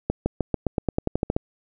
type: accelerating click train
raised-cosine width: 2 ms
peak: -8 dBFS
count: 13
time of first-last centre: 0.1-1.365 s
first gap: 160 ms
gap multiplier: 0.92
effects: none